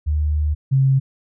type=tone pair in turn; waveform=sine; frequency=75.4 / 134.35 Hz; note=D2 / C3; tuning=+46 / +46 cents; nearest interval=minor seventh; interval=1000 cents; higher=second; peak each=-16 / -12 dBFS; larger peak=second; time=0.06-0.55 / 0.71-1 s; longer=first; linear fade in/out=20 ms; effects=none